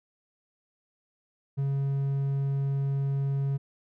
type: tone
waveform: triangle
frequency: 138.2 Hz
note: C#3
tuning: 5 cents flat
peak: -23 dBFS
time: 1.57-3.58 s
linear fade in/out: 20 ms
effects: none